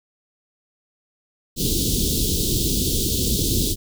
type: band-stop noise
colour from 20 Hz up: pink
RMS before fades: -21 dBFS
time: 1.56-3.76 s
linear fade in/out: 50 ms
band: 440 to 3300 Hz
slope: 48 dB/octave
effects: none